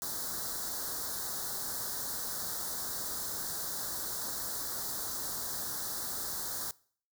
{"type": "band-stop noise", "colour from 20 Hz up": "white", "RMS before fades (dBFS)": -37, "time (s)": [0.02, 6.71], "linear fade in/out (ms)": 0, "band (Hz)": [1700, 3900], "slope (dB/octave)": 48, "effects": ["noise-tail reverb RT60 0.5 s tail -22 dB re dry"]}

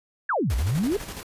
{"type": "exponential two-way sweep", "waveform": "sine", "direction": "down then up", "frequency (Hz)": [1770, 53.8, 440.5], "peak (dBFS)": -21, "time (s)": [0.29, 0.97], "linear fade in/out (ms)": 5, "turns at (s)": 0.55}
{"type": "noise with tremolo", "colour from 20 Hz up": "pink", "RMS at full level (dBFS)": -35, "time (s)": [0.5, 1.23], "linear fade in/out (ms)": 0, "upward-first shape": "square", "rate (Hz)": 12, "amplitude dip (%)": 45}
{"effects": ["resampled to 32000 Hz"]}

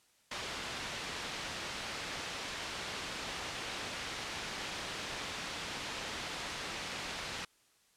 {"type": "low-pass noise", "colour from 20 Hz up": "white", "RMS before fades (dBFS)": -41, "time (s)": [0.31, 7.45], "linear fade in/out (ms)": 5, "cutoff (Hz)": 3900, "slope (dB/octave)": 12, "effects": ["white hiss -69 dBFS RMS until 7.96 s", "low-pass 10000 Hz 12 dB/octave"]}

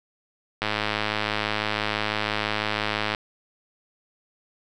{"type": "click train", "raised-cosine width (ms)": 0.3, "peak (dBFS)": -8, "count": 269, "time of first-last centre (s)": [0.62, 3.148], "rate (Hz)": 106, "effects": []}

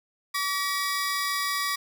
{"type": "tone cluster", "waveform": "sawtooth", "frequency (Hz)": [1141, 1917, 4933], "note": ["C#6", "A#6", "D#8"], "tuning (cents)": [50, 48, -16], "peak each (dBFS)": [-25, -27, -30], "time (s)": [0.34, 1.76], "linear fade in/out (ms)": 10, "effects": []}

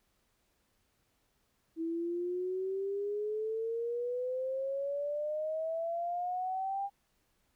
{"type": "exponential sweep", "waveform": "sine", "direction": "up", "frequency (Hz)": [324.1, 803], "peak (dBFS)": -32, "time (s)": [1.76, 6.9], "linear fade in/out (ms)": 50, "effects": ["pink hiss -75 dBFS RMS until 7.55 s"]}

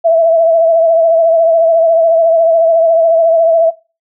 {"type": "tone with vibrato", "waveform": "sine", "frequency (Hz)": 659.3, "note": "E5", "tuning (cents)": 0, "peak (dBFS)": -5, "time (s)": [0.04, 3.71], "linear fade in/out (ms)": 20, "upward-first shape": "triangle", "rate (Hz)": 14, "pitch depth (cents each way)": 46, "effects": ["noise-tail reverb RT60 0.3 s tail -22 dB re dry"]}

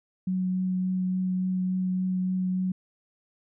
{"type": "tone with vibrato", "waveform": "sine", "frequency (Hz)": 184.9, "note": "F#3", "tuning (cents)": -1, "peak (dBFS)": -24, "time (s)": [0.27, 2.72], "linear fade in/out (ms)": 5, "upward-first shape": "triangle", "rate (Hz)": 3.5, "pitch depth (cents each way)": 10, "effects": []}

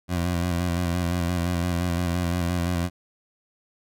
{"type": "tone with vibrato", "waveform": "20% pulse", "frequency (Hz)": 87.31, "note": "F2", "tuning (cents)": 0, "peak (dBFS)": -18, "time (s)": [0.08, 2.9], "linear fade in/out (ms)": 50, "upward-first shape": "square", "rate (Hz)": 5.8, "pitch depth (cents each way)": 35, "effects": []}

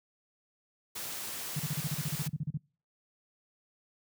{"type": "noise", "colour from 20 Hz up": "white", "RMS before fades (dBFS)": -39, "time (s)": [0.95, 2.28], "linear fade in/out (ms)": 10}
{"type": "tone bursts", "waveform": "sine", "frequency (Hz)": 149.7, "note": "D3", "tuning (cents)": 33, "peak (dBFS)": -29, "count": 15, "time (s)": [1.56, 2.574], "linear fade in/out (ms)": 5, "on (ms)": 34, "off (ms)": 36}
{"effects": ["noise-tail reverb RT60 0.4 s tail -26 dB re dry", "high-pass 80 Hz 12 dB/octave"]}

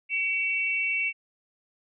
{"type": "tone pair together", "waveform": "sine", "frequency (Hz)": [2265, 2694], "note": ["C#7", "E7"], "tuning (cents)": [37, 37], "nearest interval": "minor third", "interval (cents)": 300, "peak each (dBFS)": -27, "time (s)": [0.09, 1.13], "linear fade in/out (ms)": 50, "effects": []}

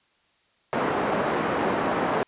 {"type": "band-pass noise", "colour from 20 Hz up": "pink", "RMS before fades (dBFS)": -25, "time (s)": [0.73, 2.23], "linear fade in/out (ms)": 0, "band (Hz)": [280, 1300], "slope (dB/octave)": 12, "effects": ["white hiss -65 dBFS RMS until 2.27 s", "resampled to 8000 Hz"]}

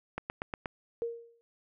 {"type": "click train", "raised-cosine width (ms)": 0.5, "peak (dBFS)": -19, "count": 5, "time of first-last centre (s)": [0.18, 0.658], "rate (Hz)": 8.37}
{"type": "tone with exponential decay", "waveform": "sine", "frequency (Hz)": 466.2, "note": "A#4", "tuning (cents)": 0, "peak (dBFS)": -28, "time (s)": [1.02, 1.41], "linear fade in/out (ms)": 0, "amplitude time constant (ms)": 84}
{"effects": []}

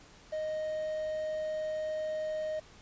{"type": "tone with quantisation", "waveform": "triangle", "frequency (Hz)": 621, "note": "D#5", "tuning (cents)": -3, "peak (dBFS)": -30, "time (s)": [0.32, 2.6], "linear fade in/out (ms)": 10, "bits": 9, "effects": ["pink hiss -56 dBFS RMS until 2.81 s", "resampled to 16000 Hz"]}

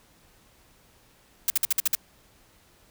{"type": "noise bursts", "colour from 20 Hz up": "blue", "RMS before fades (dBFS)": -22, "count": 7, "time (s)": [1.48, 1.951], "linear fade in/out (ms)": 2, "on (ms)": 21, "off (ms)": 54, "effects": ["pink hiss -59 dBFS RMS until 2.9 s"]}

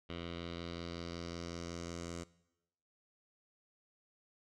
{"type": "tone with low-pass filter sweep", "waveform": "10% pulse", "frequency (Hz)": 85.4, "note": "F2", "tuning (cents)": -38, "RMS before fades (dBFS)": -44, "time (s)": [0.09, 2.24], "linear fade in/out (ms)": 10, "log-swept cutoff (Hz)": [3300, 7300], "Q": 2.8, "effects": ["noise-tail reverb RT60 0.9 s tail -20 dB re dry"]}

